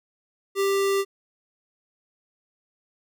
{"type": "tone", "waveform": "square", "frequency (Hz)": 393.8, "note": "G4", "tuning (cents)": 8, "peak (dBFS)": -21, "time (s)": [0.55, 1.05], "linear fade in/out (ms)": 50, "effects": []}